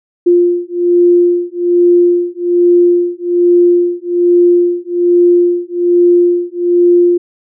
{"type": "beating tone pair", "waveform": "sine", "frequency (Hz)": [349.9, 351.1], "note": ["F4", "F4"], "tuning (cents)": [3, 9], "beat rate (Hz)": 1.2, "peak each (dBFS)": -10, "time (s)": [0.26, 7.18], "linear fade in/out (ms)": 10, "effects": []}